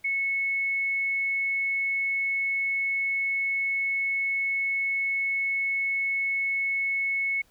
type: tone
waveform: sine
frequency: 2200 Hz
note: C#7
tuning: 14 cents flat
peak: -24 dBFS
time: 0.04-7.42 s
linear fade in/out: 10 ms
effects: pink hiss -63 dBFS RMS until 7.5 s